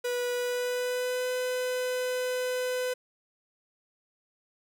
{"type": "tone with pitch glide", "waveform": "45% pulse", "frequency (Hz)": [490, 503.5], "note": ["B4", "B4"], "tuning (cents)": [-14, 33], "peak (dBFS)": -28, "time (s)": [0.04, 2.94], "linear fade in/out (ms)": 10, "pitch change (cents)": 47, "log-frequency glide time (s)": [0.34, 1.3], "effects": []}